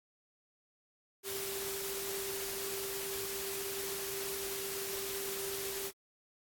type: tone in noise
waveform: sine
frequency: 392 Hz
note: G4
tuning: in tune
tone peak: -41 dBFS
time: 1.23-5.92 s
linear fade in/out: 50 ms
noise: white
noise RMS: -40 dBFS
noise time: 1.23-5.92 s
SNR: -4 dB
effects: AAC 64 kbps